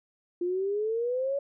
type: exponential sweep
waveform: sine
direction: up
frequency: 346.4 to 568 Hz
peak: -26 dBFS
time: 0.41-1.39 s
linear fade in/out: 5 ms
effects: none